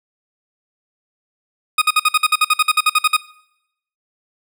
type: tone bursts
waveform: 20% pulse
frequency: 1244.5 Hz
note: D#6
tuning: in tune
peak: -6 dBFS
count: 16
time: 1.78-3.167 s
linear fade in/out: 5 ms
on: 37 ms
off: 53 ms
effects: noise-tail reverb RT60 0.8 s tail -21 dB re dry